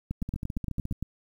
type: two click trains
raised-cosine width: 5 ms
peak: -18 / -21 dBFS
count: 9 / 11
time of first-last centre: 0.11-1.026 / 0.22-0.924 s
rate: 8.73 / 14.2 Hz
effects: 9-bit